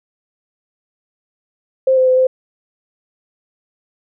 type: tone with pitch steps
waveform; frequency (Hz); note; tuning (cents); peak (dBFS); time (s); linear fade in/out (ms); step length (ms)
sine; 525 / 516 / 512 / 517; C5 / C5 / C5 / C5; +6 / -24 / -38 / -21; -9; 1.87-2.27; 5; 100
effects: none